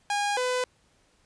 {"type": "tone pair in turn", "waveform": "sawtooth", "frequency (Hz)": [817, 502], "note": ["G#5", "B4"], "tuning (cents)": [-29, 28], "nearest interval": "minor sixth", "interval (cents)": 843, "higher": "first", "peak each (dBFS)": -21, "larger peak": "neither", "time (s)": [[0.1, 0.37], [0.37, 0.64]], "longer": "neither", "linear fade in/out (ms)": 2, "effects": ["pink hiss -65 dBFS RMS until 1.25 s", "resampled to 22050 Hz"]}